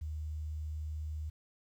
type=tone with quantisation; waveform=sine; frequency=77 Hz; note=D#2; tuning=17 cents flat; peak=-36 dBFS; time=0.01-1.3 s; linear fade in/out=10 ms; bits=11; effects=none